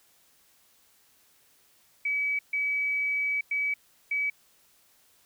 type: tone bursts at uneven times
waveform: sine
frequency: 2283 Hz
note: D7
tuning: 50 cents flat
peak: -25 dBFS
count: 4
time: 2.05-2.39 / 2.53-3.41 / 3.51-3.74 / 4.11-4.3 s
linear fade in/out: 5 ms
effects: white hiss -63 dBFS RMS until 5.25 s